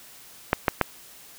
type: clicks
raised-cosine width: 0.5 ms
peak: -3 dBFS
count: 3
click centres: 0.531 / 0.682 / 0.813 s
effects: white hiss -48 dBFS RMS until 1.38 s